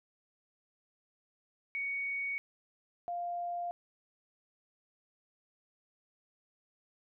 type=tone pair in turn; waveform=sine; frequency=2234 / 698.4 Hz; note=C#7 / F5; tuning=+13 / 0 cents; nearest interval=octave + minor sixth; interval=2013 cents; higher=first; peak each=-33 / -34 dBFS; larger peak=first; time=1.75-2.38 / 3.08-3.71 s; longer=neither; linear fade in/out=0 ms; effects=none